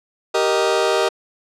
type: chord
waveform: sawtooth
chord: Eb major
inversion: first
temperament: just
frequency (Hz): 388.9 / 466.7 / 622.3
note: G4 / Bb4 / Eb5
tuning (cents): -14 / +2 / 0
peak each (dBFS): -16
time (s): 0.34-1.09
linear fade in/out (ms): 10
effects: low-pass 7000 Hz 12 dB/octave